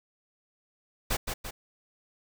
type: noise with echo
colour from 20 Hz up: pink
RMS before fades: -28 dBFS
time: 1.1-1.17 s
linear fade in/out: 10 ms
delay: 170 ms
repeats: 2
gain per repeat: -5 dB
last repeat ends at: 1.51 s
effects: none